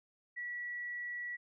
sine tone, 1940 Hz, B6, 31 cents flat, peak -38 dBFS, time 0.36-1.37 s, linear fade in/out 20 ms, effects none

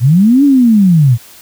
sine linear two-way sweep, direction up then down, 109.6 to 290.3 to 109.6 Hz, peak -4 dBFS, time 0-1.18 s, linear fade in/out 50 ms, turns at 0.44 s, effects white hiss -38 dBFS RMS until 1.41 s

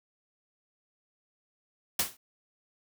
white noise with exponential decay, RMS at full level -23 dBFS, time 1.99-2.17 s, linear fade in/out 5 ms, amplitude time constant 39 ms, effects none

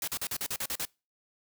white noise bursts, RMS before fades -33 dBFS, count 9, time 0.02-0.852 s, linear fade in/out 2 ms, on 56 ms, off 41 ms, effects noise-tail reverb RT60 0.3 s tail -26 dB re dry

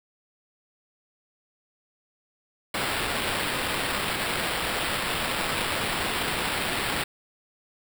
blue noise with sample-and-hold, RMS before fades -28 dBFS, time 2.74-7.04 s, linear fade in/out 5 ms, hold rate 6300 Hz, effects none

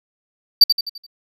triangle tone with echo, 4631 Hz, D8, 25 cents flat, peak -3 dBFS, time 0.61-0.64 s, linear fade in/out 5 ms, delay 85 ms, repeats 5, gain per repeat -7 dB, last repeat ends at 1.065 s, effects none

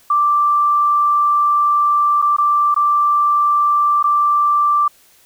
sine tone with dropouts, 1174.7 Hz, D6, in tune, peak -11 dBFS, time 0.1-4.88 s, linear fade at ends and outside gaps 5 ms, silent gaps 2.218-2.223 / 2.366-2.383 / 2.744-2.762 / 4.028-4.04 s, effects white hiss -51 dBFS RMS until 5.25 s

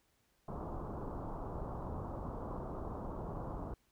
pink low-pass noise, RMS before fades -42 dBFS, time 0.48-3.74 s, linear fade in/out 5 ms, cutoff 1200 Hz, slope 48 dB/octave, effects pink hiss -75 dBFS RMS until 3.91 s

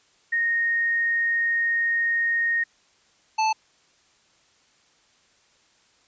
sine / square tone pair in turn, 1857 / 876.4 Hz, A#6 / A5, -7 / -7 cents, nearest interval octave + minor second, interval 1300 cents, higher first, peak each -20 dBFS, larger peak neither, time 0.32-2.64 / 3.38-3.53 s, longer first, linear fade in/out 10 ms, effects white hiss -61 dBFS RMS until 6.07 s + resampled to 16000 Hz

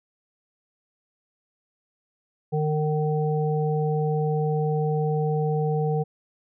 harmonic tone, 152.6 Hz, D#3, 33 cents flat, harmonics 1 / 3 / 5, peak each -23 / -26 / -31 dBFS, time 2.52-6.04 s, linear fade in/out 20 ms, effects none

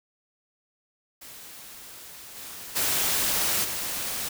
white noise with level steps, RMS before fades -44 / -40 / -25 / -31 dBFS, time 1.21-4.29 s, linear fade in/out 10 ms, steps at 2.35 / 2.75 / 3.63 s, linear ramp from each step 20 ms, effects none

